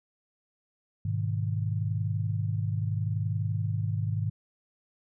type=chord; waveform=sine; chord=G# minor; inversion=none; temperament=just; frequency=103.83 / 124.59 / 155.74 Hz; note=G#2 / B2 / D#3; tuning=0 / +16 / +2 cents; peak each=-28 / -34 / -33 dBFS; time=1.05-4.3 s; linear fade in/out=5 ms; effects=none